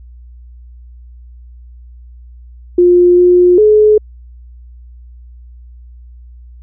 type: tone with pitch steps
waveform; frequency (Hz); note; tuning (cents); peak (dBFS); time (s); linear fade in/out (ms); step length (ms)
sine; 354.1 / 356.9 / 425.7; F4 / F4 / G#4; +24 / +38 / +43; -4; 2.78-3.98; 5; 400
effects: added 60 Hz sine -33 dBFS peak until 6.62 s